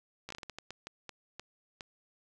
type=slowing click train; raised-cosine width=0.2 ms; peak=-25 dBFS; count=13; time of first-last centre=0.29-1.808 s; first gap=14 ms; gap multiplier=1.36; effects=none